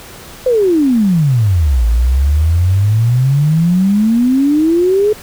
sine exponential two-way sweep, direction down then up, 523.3 to 54.8 to 430.8 Hz, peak -8 dBFS, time 0.46-5.13 s, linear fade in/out 5 ms, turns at 1.86 s, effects pink hiss -34 dBFS RMS until 5.22 s

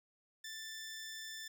15% pulse tone, 1768 Hz, A6, 8 cents sharp, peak -38 dBFS, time 0.44-1.48 s, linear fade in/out 5 ms, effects none

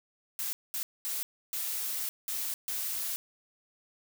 blue noise bursts at uneven times, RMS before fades -34 dBFS, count 6, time 0.39-0.53 / 0.74-0.83 / 1.05-1.23 / 1.53-2.09 / 2.28-2.54 / 2.68-3.16 s, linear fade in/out 0 ms, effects none

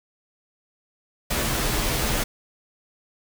pink noise with comb filter, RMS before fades -24 dBFS, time 1.3-2.24 s, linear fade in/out 10 ms, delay 11 ms, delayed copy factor -0.6, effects none

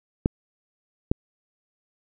clicks, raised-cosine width 3 ms, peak -6 dBFS, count 2, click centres 0.259 / 1.115 s, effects none

